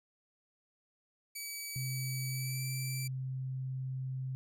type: tone with pitch glide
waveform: 10% pulse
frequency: 2286 to 2333 Hz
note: D7 to D7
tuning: -47 to -12 cents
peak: -31 dBFS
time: 1.35-3.08 s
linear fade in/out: 10 ms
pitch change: +35 cents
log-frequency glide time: 2.29-2.63 s
type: tone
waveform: sine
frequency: 130.81 Hz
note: C3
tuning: in tune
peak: -35 dBFS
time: 1.76-4.35 s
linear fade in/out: 0 ms
effects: none